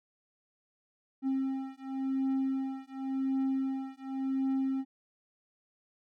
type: beating tone pair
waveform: triangle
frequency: 266.6 / 267.51 Hz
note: C4 / C4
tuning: +33 / +39 cents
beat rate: 0.91 Hz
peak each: -31 dBFS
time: 1.22-4.85 s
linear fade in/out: 50 ms
effects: none